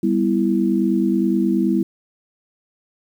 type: chord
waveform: sine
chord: E minor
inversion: first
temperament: just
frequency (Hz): 197.78 / 247.2 / 329.6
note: G3 / B3 / E4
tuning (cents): +16 / +2 / 0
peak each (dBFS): -19 / -21 / -19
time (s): 0.03-1.83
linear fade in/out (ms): 5
effects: 8-bit

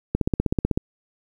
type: click train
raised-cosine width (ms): 3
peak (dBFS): -7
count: 11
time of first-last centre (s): 0.15-0.775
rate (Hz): 16
effects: 8-bit

